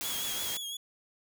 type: noise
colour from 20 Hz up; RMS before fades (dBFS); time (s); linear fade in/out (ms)
white; -36; 0.01-0.57; 0
type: tone with vibrato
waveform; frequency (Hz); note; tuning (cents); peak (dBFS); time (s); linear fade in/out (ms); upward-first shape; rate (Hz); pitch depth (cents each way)
sawtooth; 3322; G#7; 0; -33; 0.04-0.77; 5; triangle; 5.9; 54
effects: none